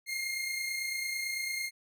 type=tone pair together; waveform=sawtooth; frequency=2102 / 2131 Hz; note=C7 / C7; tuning=+7 / +31 cents; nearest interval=unison; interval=24 cents; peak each=-37 / -30 dBFS; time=0.06-1.71 s; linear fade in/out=50 ms; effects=none